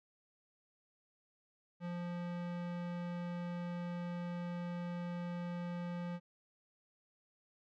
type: tone with low-pass filter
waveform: square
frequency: 174.7 Hz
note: F3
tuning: 1 cent sharp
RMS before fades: -41 dBFS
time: 1.8-6.2 s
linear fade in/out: 50 ms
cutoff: 2800 Hz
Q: 0.59
effects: none

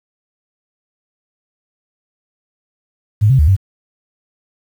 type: tone with pitch steps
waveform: sine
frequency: 105.7 / 132.8 / 74.6 / 96.2 Hz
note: G#2 / C3 / D2 / G2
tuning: +31 / +26 / +28 / -32 cents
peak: -7 dBFS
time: 3.21-3.566 s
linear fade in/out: 20 ms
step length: 89 ms
effects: 7-bit

